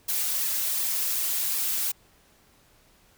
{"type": "noise with flanger", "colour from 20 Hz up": "blue", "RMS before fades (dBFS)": -27, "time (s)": [0.08, 1.92], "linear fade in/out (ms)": 10, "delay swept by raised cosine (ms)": [1.3, 6.1], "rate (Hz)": 2.7, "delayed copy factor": -0.85, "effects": ["pink hiss -60 dBFS RMS until 3.17 s"]}